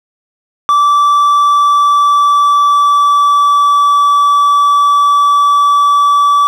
triangle tone with pitch glide, 1162 to 1152.6 Hz, D6 to D6, -19 to -33 cents, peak -4 dBFS, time 0.69-6.47 s, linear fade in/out 0 ms, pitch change -14 cents, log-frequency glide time 1.14-4.02 s, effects none

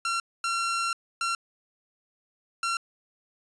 sawtooth tone bursts at uneven times, 1365 Hz, F6, 40 cents flat, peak -22 dBFS, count 4, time 0.05-0.2 / 0.44-0.93 / 1.21-1.35 / 2.63-2.77 s, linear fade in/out 2 ms, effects resampled to 22050 Hz

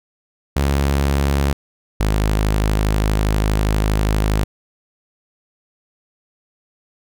sawtooth tone pair in turn, 69.8 / 52.42 Hz, C#2 / G#1, +13 / +17 cents, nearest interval perfect fourth, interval 496 cents, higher first, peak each -11 dBFS, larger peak neither, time 0.56-1.53 / 2-4.44 s, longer second, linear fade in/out 5 ms, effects none

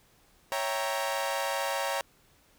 sawtooth chord, C# diminished seventh, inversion none, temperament equal, 554.4 / 659.3 / 784 / 932.3 Hz, C#5 / E5 / G5 / Bb5, 0 / 0 / 0 / 0 cents, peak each -29 / -33 / -32 / -30 dBFS, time 0.52-2.01 s, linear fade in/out 0 ms, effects pink hiss -63 dBFS RMS until 2.58 s

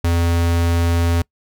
square tone, 85 Hz, F2, 46 cents flat, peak -15 dBFS, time 0.04-1.22 s, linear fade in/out 5 ms, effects noise-tail reverb RT60 0.1 s tail -25 dB re dry

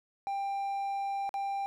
triangle tone with dropouts, 792 Hz, G5, 18 cents sharp, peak -29 dBFS, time 0.27-1.66 s, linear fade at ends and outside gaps 0 ms, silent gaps 1.292-1.341 s, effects none

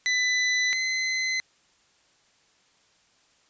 sawtooth tone pair in turn, 1998 / 2044 Hz, B6 / C7, +20 / -41 cents, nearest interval unison, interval 39 cents, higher second, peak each -18 / -21 dBFS, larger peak first, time 0.06-0.73 / 0.73-1.4 s, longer neither, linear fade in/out 0 ms, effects white hiss -63 dBFS RMS until 3.49 s + resampled to 16000 Hz

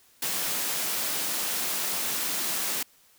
white high-pass noise, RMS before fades -29 dBFS, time 0.22-2.83 s, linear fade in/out 5 ms, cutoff 140 Hz, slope 48 dB/octave, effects white hiss -60 dBFS RMS until 3.18 s

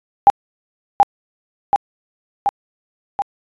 sine tone with echo, 805 Hz, G5, 46 cents sharp, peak -3 dBFS, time 0.27-0.3 s, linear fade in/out 0 ms, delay 730 ms, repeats 4, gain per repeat -3 dB, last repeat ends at 3.22 s, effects resampled to 22050 Hz

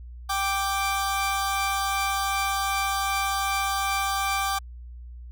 sawtooth tone pair together, 784 / 1174.7 Hz, G5 / D6, 0 / 0 cents, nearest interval perfect fifth, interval 700 cents, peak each -23 dBFS, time 0.29-4.59 s, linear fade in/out 10 ms, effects added 60 Hz sine -38 dBFS peak until 5.31 s

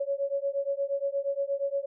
sine beating tone pair, 553 / 561.5 Hz, C#5 / C#5, -4 / +22 cents, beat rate 8.5 Hz, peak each -30 dBFS, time 0-1.86 s, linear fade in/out 10 ms, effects none

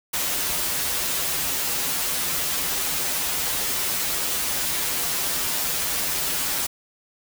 white noise with comb filter, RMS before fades -25 dBFS, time 0.13-6.67 s, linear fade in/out 10 ms, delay 9.2 ms, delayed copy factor -0.95, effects none

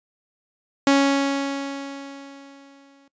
sawtooth tone with exponential decay, 277.2 Hz, C#4, in tune, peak -9 dBFS, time 0.87-3.08 s, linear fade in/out 2 ms, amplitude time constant 480 ms, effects noise-tail reverb RT60 0.1 s tail -20 dB re dry + resampled to 16000 Hz

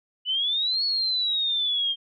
sine exponential two-way sweep, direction up then down, 2948 to 4403 to 3181 Hz, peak -22 dBFS, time 0.25-1.96 s, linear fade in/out 50 ms, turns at 0.84 s, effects none

